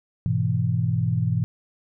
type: chord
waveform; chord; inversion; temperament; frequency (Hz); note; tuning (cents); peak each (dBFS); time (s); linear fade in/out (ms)
sine; E major; first; just; 103.01 / 123.61 / 164.81; G#2 / B2 / E3; -14 / +2 / 0; -25 / -23 / -25; 0.26-1.44; 0
effects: none